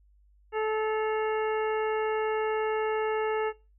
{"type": "harmonic tone with a mistuned harmonic", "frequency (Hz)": 434.4, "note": "A4", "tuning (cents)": -22, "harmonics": [1, 2, 3, 4, 5, 6], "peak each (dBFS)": [-27, -33, -37, -39, -41, -43], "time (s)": [0.52, 3.53], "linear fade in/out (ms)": 50, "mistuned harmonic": 6, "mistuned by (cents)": 110, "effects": ["noise-tail reverb RT60 0.3 s tail -21 dB re dry", "added 50 Hz sine -58 dBFS peak until 3.78 s"]}